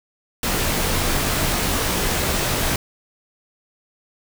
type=noise with comb filter; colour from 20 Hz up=pink; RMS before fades=-21 dBFS; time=0.43-2.76 s; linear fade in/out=2 ms; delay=19 ms; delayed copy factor=-0.5; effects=none